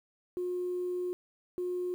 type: tone pair in turn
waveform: sine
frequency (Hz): 359.4 / 359.4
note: F4 / F4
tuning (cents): +50 / +50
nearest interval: unison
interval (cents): 0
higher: neither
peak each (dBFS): -30 / -30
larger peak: neither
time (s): 0.37-1.13 / 1.58-1.94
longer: first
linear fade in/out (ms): 0
effects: tanh soft clip ceiling -26 dBFS + 10-bit